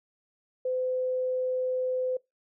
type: tone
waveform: sine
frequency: 510 Hz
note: C5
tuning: 44 cents flat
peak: -26 dBFS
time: 0.65-2.17 s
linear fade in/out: 5 ms
effects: noise-tail reverb RT60 0.2 s tail -23 dB re dry